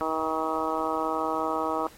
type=harmonic tone; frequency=159 Hz; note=D#3; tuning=38 cents sharp; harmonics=2 / 3 / 4 / 5 / 6 / 7 / 8; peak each=-33 / -33 / -33 / -33 / -33 / -33 / -33 dBFS; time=0.01-1.87 s; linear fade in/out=0 ms; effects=pink hiss -52 dBFS RMS until 1.97 s + AAC 48 kbps